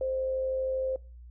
sine tone with amplitude modulation, 523.3 Hz, C5, in tune, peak -26 dBFS, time 0.01-0.96 s, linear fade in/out 2 ms, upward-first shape sine, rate 92.7 Hz, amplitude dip 30%, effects noise-tail reverb RT60 0.3 s tail -22 dB re dry + added 60 Hz sine -45 dBFS peak until 1.3 s

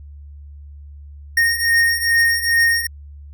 square beating tone pair, 1850 / 1852.4 Hz, A#6 / A#6, -14 / -11 cents, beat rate 2.4 Hz, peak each -20 / -16 dBFS, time 1.37-2.87 s, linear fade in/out 5 ms, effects added 72 Hz sine -35 dBFS peak until 3.33 s

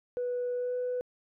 sine tone with pitch glide, 491.7 to 497.1 Hz, B4 to B4, -8 to +11 cents, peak -28 dBFS, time 0.17-1.01 s, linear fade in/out 0 ms, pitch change +19 cents, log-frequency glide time 0.55-0.75 s, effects tanh soft clip ceiling -26 dBFS

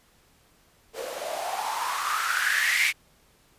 blue noise with band-pass filter sweep, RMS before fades -27 dBFS, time 0.93-2.93 s, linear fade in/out 50 ms, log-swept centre 480 to 2300 Hz, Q 7.1, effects pink hiss -61 dBFS RMS until 3.58 s + resampled to 32000 Hz

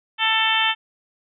harmonic tone, 443.2 Hz, A4, 13 cents sharp, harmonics 2 / 3 / 4 / 5 / 6 / 7 / 8, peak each -24 / -27 / -24 / -27 / -24 / -22 / -27 dBFS, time 0.18-0.75 s, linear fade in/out 50 ms, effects none

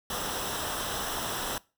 pink noise with comb filter, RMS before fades -33 dBFS, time 0.1-1.58 s, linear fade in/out 2 ms, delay 0.44 ms, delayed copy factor -0.65, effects noise-tail reverb RT60 0.3 s tail -22 dB re dry

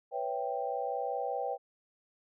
sine chord, C# half-diminished seventh, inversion third, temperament equal, 493.9 / 554.4 / 659.3 / 784 Hz, B4 / C#5 / E5 / G5, 0 / 0 / 0 / 0 cents, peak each -37 / -38 / -40 / -35 dBFS, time 0.11-1.58 s, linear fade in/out 50 ms, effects none

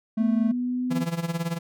sine tone with pitch glide, 244.1 to 251.4 Hz, B3 to B3, -20 to +31 cents, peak -24 dBFS, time 0.17-1.06 s, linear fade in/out 50 ms, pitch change +51 cents, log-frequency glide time 0.45-0.86 s
triangle tone, 220 Hz, A3, in tune, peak -19 dBFS, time 0.17-0.52 s, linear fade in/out 10 ms
45% pulse tone with tremolo, 167.9 Hz, E3, 32 cents sharp, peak -23 dBFS, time 0.9-1.59 s, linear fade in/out 20 ms, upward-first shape sine, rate 18 Hz, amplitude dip 80%
effects none

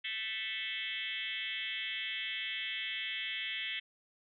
sine tone with frequency modulation, 2637 Hz, E7, in tune, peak -35 dBFS, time 0.04-3.8 s, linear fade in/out 10 ms, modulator 219 Hz, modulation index 3.7, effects none

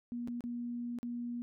sine tone with dropouts, 239.7 Hz, A#3, 48 cents sharp, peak -36 dBFS, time 0.12-1.42 s, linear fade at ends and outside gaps 0 ms, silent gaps 0.275-0.283 / 0.407-0.439 / 0.987-1.03 s, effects none

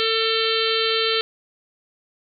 harmonic tone, 447.8 Hz, A4, 30 cents sharp, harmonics 1 / 3 / 4 / 5 / 6 / 7 / 8 / 9 / 10, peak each -23 / -27 / -32 / -31 / -30 / -25 / -30 / -26 / -31 dBFS, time 0-1.21 s, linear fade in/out 0 ms, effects none

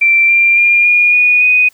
sine tone with pitch steps, 2349 / 2376 / 2404 / 2432 / 2460 / 2489 Hz, D7 / D7 / D7 / D#7 / D#7 / D#7, 0 / +20 / +40 / -40 / -20 / 0 cents, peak -6 dBFS, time 0.01-1.69 s, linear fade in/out 10 ms, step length 280 ms, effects white hiss -50 dBFS RMS until 1.73 s + high-pass 60 Hz 12 dB/octave

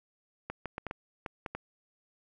clicks, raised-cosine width 0.5 ms, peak -21 dBFS, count 8, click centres 0.5 / 0.657 / 0.781 / 0.867 / 0.911 / 1.262 / 1.462 / 1.55 s, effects none

